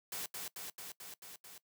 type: noise with echo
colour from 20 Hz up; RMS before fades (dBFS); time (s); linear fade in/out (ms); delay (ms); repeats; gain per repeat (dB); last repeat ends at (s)
white; -41; 0.12-0.26; 2; 220; 6; -2; 1.58
effects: noise-tail reverb RT60 0.1 s tail -20 dB re dry + high-pass 100 Hz 12 dB/octave